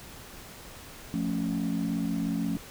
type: chord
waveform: sine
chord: F augmented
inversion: none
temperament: equal with one note detuned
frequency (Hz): 174.61 / 220.6 / 277.2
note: F3 / A3 / C#4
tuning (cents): 0 / +5 / 0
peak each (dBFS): -30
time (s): 1.14-2.57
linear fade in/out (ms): 0
effects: tanh soft clip ceiling -21 dBFS + pink hiss -46 dBFS RMS until 2.7 s